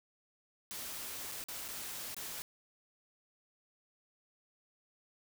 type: noise with dropouts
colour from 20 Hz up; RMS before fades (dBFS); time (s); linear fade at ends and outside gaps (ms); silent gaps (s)
white; -43; 0.71-2.42; 0; 1.316-1.32 / 1.439-1.485 / 1.681-1.686 / 2.145-2.166
effects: none